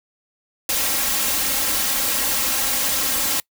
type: noise with comb filter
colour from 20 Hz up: white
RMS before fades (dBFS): -21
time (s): 0.69-3.4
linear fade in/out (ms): 2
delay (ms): 3.7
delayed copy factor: +0.75
effects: noise-tail reverb RT60 0.1 s tail -24 dB re dry